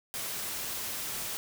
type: noise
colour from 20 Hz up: white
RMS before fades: -36 dBFS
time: 0.14-1.37 s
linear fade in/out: 0 ms
effects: none